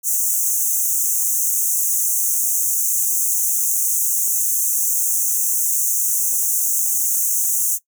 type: high-pass noise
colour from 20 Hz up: pink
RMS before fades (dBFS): -19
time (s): 0.03-7.79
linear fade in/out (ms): 50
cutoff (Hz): 6100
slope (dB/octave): 96
effects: noise-tail reverb RT60 0.1 s tail -18 dB re dry